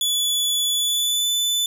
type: tone with pitch glide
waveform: sawtooth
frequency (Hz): 3434 to 3500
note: A7 to A7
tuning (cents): -43 to -10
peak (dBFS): -16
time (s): 0.01-1.66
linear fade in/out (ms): 2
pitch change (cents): +33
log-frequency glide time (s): 0.72-1.27
effects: none

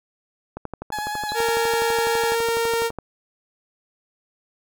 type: click train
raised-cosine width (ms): 1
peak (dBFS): -17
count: 30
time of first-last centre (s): 0.57-2.987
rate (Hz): 12
type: tone with vibrato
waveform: 30% pulse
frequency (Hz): 842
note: G#5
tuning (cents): +24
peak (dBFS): -23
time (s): 0.92-2.35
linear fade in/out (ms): 5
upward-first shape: square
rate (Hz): 10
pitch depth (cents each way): 14
type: tone with exponential decay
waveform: sine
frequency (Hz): 4029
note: B7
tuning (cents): +34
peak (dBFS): -24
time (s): 1.29-1.39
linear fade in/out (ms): 2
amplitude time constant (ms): 21
type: tone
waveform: sawtooth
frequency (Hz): 461.4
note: A#4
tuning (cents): -18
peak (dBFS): -16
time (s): 1.34-2.91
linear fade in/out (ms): 50
effects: none

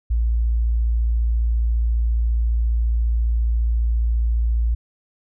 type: tone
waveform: sine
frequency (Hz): 57.3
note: A#1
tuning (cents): -29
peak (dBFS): -16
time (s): 0.1-4.75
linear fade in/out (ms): 10
effects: none

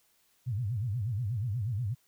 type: tone with vibrato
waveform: sine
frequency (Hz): 111.4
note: A2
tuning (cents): +22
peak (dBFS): -29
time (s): 0.46-1.95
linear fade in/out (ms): 20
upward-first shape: sine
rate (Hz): 8.3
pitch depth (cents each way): 250
effects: white hiss -69 dBFS RMS until 2.07 s

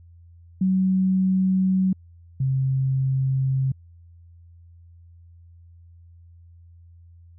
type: tone pair in turn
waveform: sine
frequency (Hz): 188.1 / 133.01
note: F#3 / C3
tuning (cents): +29 / +29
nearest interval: tritone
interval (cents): 600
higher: first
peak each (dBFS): -17 / -19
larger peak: first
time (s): 0.61-1.93 / 2.4-3.72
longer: neither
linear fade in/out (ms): 5
effects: added 85 Hz sine -46 dBFS peak until 7.38 s

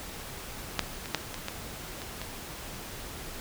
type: clicks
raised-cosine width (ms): 0.2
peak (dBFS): -7 / -21 / -8 / -18 / -15 / -21 / -18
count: 7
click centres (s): 0.793 / 1.058 / 1.147 / 1.343 / 1.484 / 2.018 / 2.216
effects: pink hiss -41 dBFS RMS until 3.4 s

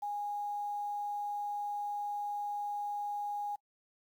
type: tone with quantisation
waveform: sine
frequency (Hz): 823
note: G#5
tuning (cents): -16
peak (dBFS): -34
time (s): 0.02-3.56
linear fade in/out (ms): 10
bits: 10
effects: noise-tail reverb RT60 0.1 s tail -23 dB re dry

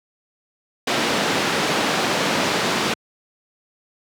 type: band-pass noise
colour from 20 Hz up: pink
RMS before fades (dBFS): -21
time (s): 0.87-2.94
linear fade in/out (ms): 5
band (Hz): 220 to 5000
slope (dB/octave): 12
effects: high-pass 100 Hz 12 dB/octave

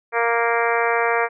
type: harmonic tone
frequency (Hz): 233.1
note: A#3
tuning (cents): 0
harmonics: 2 / 3 / 4 / 5 / 6 / 7 / 8 / 9 / 10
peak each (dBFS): -22 / -24 / -25 / -26 / -27 / -27 / -28 / -29 / -29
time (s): 0.12-1.29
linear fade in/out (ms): 50
effects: none

